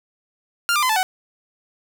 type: tone with pitch steps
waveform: sawtooth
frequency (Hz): 1396.9 / 1195.2 / 1022.6 / 874.9 / 748.6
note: F6 / D6 / C6 / A5 / F#5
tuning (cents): 0 / +30 / -40 / -10 / +20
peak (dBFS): -13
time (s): 0.69-1.03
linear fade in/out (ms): 0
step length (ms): 68
effects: none